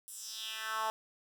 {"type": "tone with high-pass filter sweep", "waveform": "10% pulse", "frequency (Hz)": 220, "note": "A3", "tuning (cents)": 0, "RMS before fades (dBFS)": -39, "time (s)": [0.08, 0.9], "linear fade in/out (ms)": 0, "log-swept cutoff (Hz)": [10000, 800], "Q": 2.7, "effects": []}